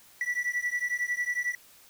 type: beating tone pair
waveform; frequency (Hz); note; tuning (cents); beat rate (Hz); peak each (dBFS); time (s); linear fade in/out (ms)
triangle; 1951 / 1962; B6 / B6; -22 / -12; 11; -29; 0.21-1.55; 2
effects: white hiss -56 dBFS RMS until 1.89 s